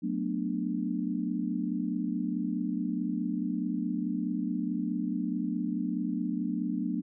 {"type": "chord", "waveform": "sine", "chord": "B minor seventh", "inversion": "second", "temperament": "just", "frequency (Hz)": [185.21, 222.2, 246.9, 296.3], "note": ["F#3", "A3", "B3", "D4"], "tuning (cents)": [2, 17, 0, 15], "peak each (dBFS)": -34, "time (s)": [0.02, 7.02], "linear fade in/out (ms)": 20, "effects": []}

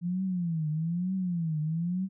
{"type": "tone with vibrato", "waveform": "sine", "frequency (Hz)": 170.1, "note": "F3", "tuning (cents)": -45, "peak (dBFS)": -27, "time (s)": [0.01, 2.09], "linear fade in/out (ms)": 50, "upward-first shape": "triangle", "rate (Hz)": 1.1, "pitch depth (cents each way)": 210, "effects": []}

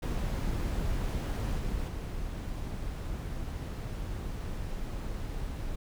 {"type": "noise with level steps", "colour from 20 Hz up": "brown", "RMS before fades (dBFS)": [-31, -33, -36], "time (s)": [0.02, 5.76], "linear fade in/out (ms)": 10, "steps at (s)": [1.57, 1.87], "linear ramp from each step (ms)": 20, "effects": []}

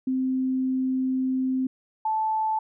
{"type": "tone pair in turn", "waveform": "sine", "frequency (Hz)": [260, 874.5], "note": ["C4", "A5"], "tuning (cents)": [-11, -11], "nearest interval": "octave + major sixth", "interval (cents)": 2100, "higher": "second", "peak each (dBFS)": -22, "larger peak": "neither", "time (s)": [[0.07, 1.67], [2.05, 2.59]], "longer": "first", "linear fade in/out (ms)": 5, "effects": []}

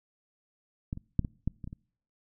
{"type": "clicks", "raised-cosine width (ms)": 5, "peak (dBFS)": [-20, -28, -11, -22, -16, -27, -27, -29], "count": 8, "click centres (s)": [0.929, 0.974, 1.193, 1.248, 1.476, 1.642, 1.675, 1.729], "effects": ["noise-tail reverb RT60 0.6 s tail -26 dB re dry"]}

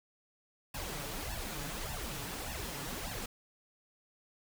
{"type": "noise with flanger", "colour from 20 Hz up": "pink", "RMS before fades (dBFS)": -40, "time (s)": [0.74, 3.26], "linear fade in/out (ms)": 5, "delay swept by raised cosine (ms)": [1.1, 7.1], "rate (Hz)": 1.7, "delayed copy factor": 0.8, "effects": []}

